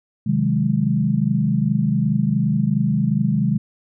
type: chord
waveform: sine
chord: Ab dominant seventh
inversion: first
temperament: equal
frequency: 130.81 / 155.56 / 185 / 207.7 Hz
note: C3 / Eb3 / Gb3 / Ab3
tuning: 0 / 0 / 0 / 0 cents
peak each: -22 / -21 / -24 / -20 dBFS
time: 0.26-3.58 s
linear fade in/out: 10 ms
effects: none